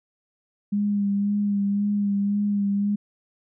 sine tone with vibrato, 202.8 Hz, G#3, 41 cents flat, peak -20 dBFS, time 0.72-2.96 s, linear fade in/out 10 ms, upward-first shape sine, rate 1.9 Hz, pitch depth 25 cents each way, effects none

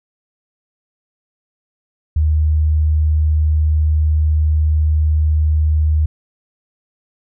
sine tone, 77 Hz, D#2, 17 cents flat, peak -11 dBFS, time 2.16-6.06 s, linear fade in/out 5 ms, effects none

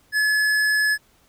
sine tone with hard clipping, 1709 Hz, G#6, 49 cents sharp, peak -19 dBFS, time 0.12-0.98 s, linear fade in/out 50 ms, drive 12 dB, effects pink hiss -59 dBFS RMS until 1.28 s

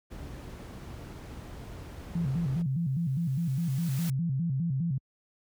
brown noise, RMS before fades -38 dBFS, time 0.1-2.63 s, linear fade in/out 20 ms
sine tone with vibrato, 150.2 Hz, D3, 39 cents sharp, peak -26 dBFS, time 2.15-4.98 s, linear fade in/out 5 ms, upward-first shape square, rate 4.9 Hz, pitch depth 210 cents each way
white noise with exponential growth, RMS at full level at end -40 dBFS, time 2.49-4.1 s, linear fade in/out 2 ms, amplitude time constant 350 ms
effects high-pass 60 Hz 12 dB/octave

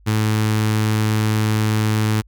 sawtooth tone with notch filter, 108.2 Hz, A2, 29 cents flat, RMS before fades -18 dBFS, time 0.06-2.22 s, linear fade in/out 20 ms, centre 610 Hz, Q 1.6, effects added 50 Hz sine -47 dBFS peak until 2.27 s

